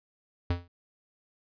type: tone with exponential decay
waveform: square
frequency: 87.31 Hz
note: F2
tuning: in tune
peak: -23 dBFS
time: 0.5-0.68 s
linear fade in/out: 5 ms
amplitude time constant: 38 ms
effects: resampled to 11025 Hz